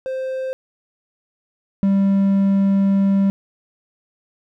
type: tone pair in turn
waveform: triangle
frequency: 523 / 196.35 Hz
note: C5 / G3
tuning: -1 / +3 cents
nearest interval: octave + perfect fourth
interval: 1696 cents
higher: first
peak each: -20 / -11 dBFS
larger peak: second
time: 0.06-0.53 / 1.83-3.3 s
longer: second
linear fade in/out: 0 ms
effects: none